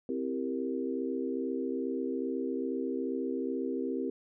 sine chord, C dominant seventh, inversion none, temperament equal, 261.6 / 329.6 / 392 / 466.2 Hz, C4 / E4 / G4 / Bb4, 0 / 0 / 0 / 0 cents, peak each -34 / -38 / -36 / -38 dBFS, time 0.09-4.1 s, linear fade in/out 2 ms, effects none

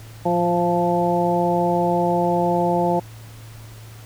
harmonic tone with a mistuned harmonic, 174.61 Hz, F3, in tune, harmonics 1 / 2 / 3 / 4 / 5, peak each -23 / -23 / -23 / -23 / -23 dBFS, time 0.25-3 s, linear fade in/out 10 ms, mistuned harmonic 4, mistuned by -15 cents, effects added 111 Hz sine -38 dBFS peak until 4.05 s + pink hiss -46 dBFS RMS until 4.05 s

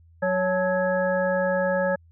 harmonic tone with a mistuned harmonic, 185 Hz, F#3, in tune, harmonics 1 / 3 / 5 / 7 / 9, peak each -29 / -22 / -31 / -36 / -29 dBFS, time 0.22-1.96 s, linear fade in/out 10 ms, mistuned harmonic 5, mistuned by -100 cents, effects added 83 Hz sine -51 dBFS peak until 2.11 s

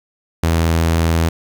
sawtooth tone, 82.41 Hz, E2, in tune, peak -9 dBFS, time 0.43-1.29 s, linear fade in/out 5 ms, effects 8-bit

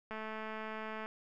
click train, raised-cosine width 0.5 ms, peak -28 dBFS, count 208, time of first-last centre 0.11-1.06 s, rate 218 Hz, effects none

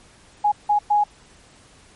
sine tone bursts at uneven times, 830.6 Hz, G#5, in tune, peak -14 dBFS, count 3, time 0.44-0.52 / 0.69-0.79 / 0.9-1.04 s, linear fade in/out 10 ms, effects pink hiss -51 dBFS RMS until 1.95 s + MP3 48 kbps

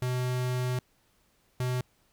square tone pair in turn, 125.9 / 125.9 Hz, B2 / B2, +34 / +34 cents, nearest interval unison, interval 0 cents, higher neither, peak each -28 dBFS, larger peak neither, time 0.02-0.79 / 1.6-1.81 s, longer first, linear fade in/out 2 ms, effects pink hiss -68 dBFS RMS until 2.12 s

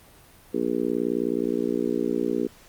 harmonic tone, 59.4 Hz, A#1, 33 cents sharp, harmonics 3 / 4 / 5 / 6 / 7 / 8, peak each -37 / -29 / -28 / -29 / -28 / -33 dBFS, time 0.53-2.48 s, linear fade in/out 20 ms, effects pink hiss -52 dBFS RMS until 2.68 s + Opus 32 kbps

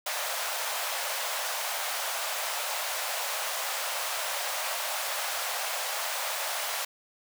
pink high-pass noise, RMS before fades -32 dBFS, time 0.06-6.85 s, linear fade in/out 5 ms, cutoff 560 Hz, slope 48 dB/octave, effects none

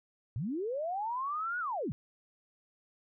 sine linear two-way sweep, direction up then down, 98 to 1481 to 98 Hz, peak -32 dBFS, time 0.36-1.92 s, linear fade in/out 0 ms, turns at 1.59 s, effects none

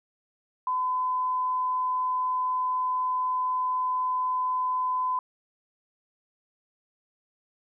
sine tone, 1013 Hz, B5, 44 cents sharp, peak -24 dBFS, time 0.67-5.19 s, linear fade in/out 2 ms, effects none

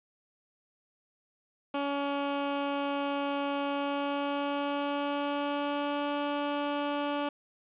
15% pulse tone with pitch glide, 282.4 to 289.2 Hz, C#4 to D4, +32 to -27 cents, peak -23 dBFS, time 1.74-7.29 s, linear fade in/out 5 ms, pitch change +41 cents, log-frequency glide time 3.65-6.11 s, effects resampled to 8000 Hz + 9-bit

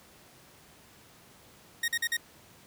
sawtooth tone bursts, 1864.7 Hz, A#6, in tune, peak -23 dBFS, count 4, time 1.83-2.169 s, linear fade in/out 5 ms, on 51 ms, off 45 ms, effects pink hiss -56 dBFS RMS until 2.66 s + high-pass 80 Hz 12 dB/octave

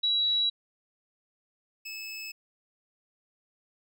sine / 25% pulse tone pair in turn, 3899 / 2602 Hz, B7 / E7, -23 / -23 cents, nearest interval perfect fifth, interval 700 cents, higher first, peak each -23 / -33 dBFS, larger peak first, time 0.03-0.5 / 1.85-2.32 s, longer neither, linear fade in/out 10 ms, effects none

